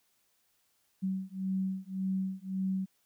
sine beating tone pair, 189 / 190.8 Hz, F#3 / G3, +37 / -47 cents, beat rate 1.8 Hz, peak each -34 / -34 dBFS, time 1.02-2.86 s, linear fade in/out 20 ms, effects white hiss -73 dBFS RMS until 3.05 s

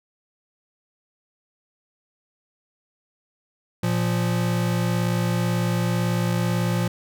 square tone pair together, 116.54 / 174.61 Hz, A#2 / F3, 0 / 0 cents, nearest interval perfect fifth, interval 700 cents, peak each -24 dBFS, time 3.83-6.88 s, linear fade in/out 5 ms, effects none

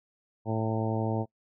harmonic tone with a mistuned harmonic, 110.8 Hz, A2, 13 cents sharp, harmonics 1 / 2 / 3 / 4 / 5 / 6 / 7 / 8, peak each -30 / -33 / -35 / -36 / -37 / -38 / -38 / -39 dBFS, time 0.45-1.26 s, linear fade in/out 50 ms, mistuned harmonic 8, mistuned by +35 cents, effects noise-tail reverb RT60 0.1 s tail -24 dB re dry

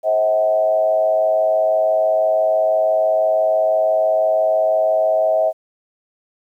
sine tone with frequency modulation, 640 Hz, D#5, 49 cents sharp, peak -13 dBFS, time 0.03-5.53 s, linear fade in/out 50 ms, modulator 106 Hz, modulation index 0.69, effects 9-bit

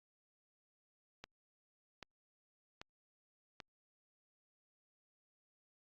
click train, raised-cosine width 0.2 ms, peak -29 dBFS, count 4, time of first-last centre 1.24-3.602 s, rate 1.27 Hz, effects low-pass 5000 Hz 12 dB/octave + Opus 48 kbps

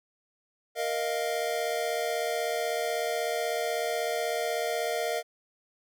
square chord, Bb suspended fourth, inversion none, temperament equal with one note detuned, 467.5 / 622.3 / 698.5 Hz, Bb4 / Eb5 / F5, +5 / 0 / 0 cents, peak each -33 dBFS, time 0.75-5.23 s, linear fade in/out 50 ms, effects none

